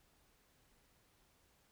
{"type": "silence", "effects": ["pink hiss -72 dBFS RMS until 1.71 s"]}